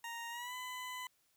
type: tone with pitch glide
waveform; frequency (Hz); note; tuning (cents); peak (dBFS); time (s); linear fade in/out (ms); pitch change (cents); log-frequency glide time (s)
20% pulse; 932.3 to 1005; A#5 to B5; 0 to +30; -37; 0.04-1.07; 2; +130; 0.3-0.54
effects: white hiss -75 dBFS RMS until 1.36 s